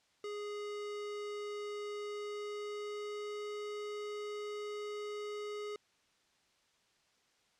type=tone with pitch glide; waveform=square; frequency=414.5 to 417.1 Hz; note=G#4 to G#4; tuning=-3 to +7 cents; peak=-40 dBFS; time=0.24-5.76 s; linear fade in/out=2 ms; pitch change=+10 cents; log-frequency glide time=1.96-3.47 s; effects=white hiss -72 dBFS RMS until 7.59 s + low-pass 6000 Hz 12 dB/octave